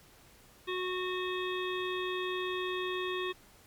harmonic tone, 366.8 Hz, F#4, 15 cents flat, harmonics 1 / 3 / 5 / 7 / 9 / 10, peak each -34 / -39 / -41 / -42 / -44 / -44 dBFS, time 0.67-3.33 s, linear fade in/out 20 ms, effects pink hiss -59 dBFS RMS until 3.66 s + MP3 96 kbps

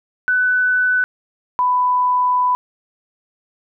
sine tone pair in turn, 1498 / 995.5 Hz, F#6 / B5, +21 / +14 cents, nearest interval perfect fifth, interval 707 cents, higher first, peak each -13 dBFS, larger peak neither, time 0.28-1.04 / 1.59-2.55 s, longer second, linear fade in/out 0 ms, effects none

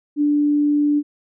sine tone, 293.3 Hz, D4, 2 cents flat, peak -14 dBFS, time 0.16-1.03 s, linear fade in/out 50 ms, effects none

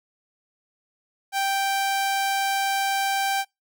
sawtooth tone, 784 Hz, G5, in tune, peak -18 dBFS, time 1.32-3.45 s, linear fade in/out 50 ms, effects noise-tail reverb RT60 0.2 s tail -25 dB re dry

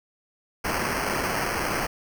white noise with sample-and-hold, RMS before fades -27 dBFS, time 0.64-1.87 s, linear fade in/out 10 ms, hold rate 3675 Hz, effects none

